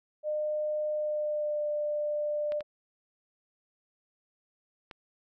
sine tone with pitch glide, 606 to 595.6 Hz, D#5 to D5, -46 to +24 cents, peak -28 dBFS, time 0.23-2.63 s, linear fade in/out 50 ms, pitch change -30 cents, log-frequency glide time 0.92-1.67 s
clicks, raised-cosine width 0.3 ms, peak -27 dBFS, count 3, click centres 2.521 / 2.607 / 4.912 s
effects none

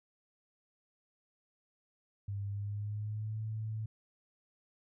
sine tone with pitch glide, 100.3 to 109.38 Hz, G2 to A2, +40 to -10 cents, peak -35 dBFS, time 2.28-3.86 s, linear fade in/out 5 ms, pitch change +150 cents, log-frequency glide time 2.47-3.4 s, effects none

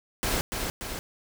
pink noise with echo, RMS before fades -27 dBFS, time 0.23-0.41 s, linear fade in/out 0 ms, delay 290 ms, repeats 2, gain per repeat -4 dB, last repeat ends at 0.99 s, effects none

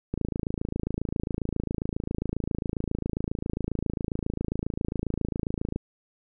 click train, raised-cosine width 3 ms, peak -15 dBFS, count 155, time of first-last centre 0.14-5.76 s, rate 27.4 Hz, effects none

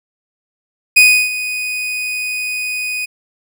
40% pulse tone with ADSR envelope, 2489 Hz, D#7, in tune, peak -3 dBFS, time 0.96-3.06 s, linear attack 12 ms, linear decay 320 ms, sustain -15 dB, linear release 16 ms, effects none

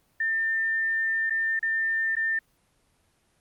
sine tone with dropouts, 1798 Hz, A6, 37 cents sharp, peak -23 dBFS, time 0.2-2.39 s, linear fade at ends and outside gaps 5 ms, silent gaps 1.298-1.305 / 1.593-1.627 / 2.154-2.166 s, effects pink hiss -67 dBFS RMS until 3.4 s + Opus 24 kbps

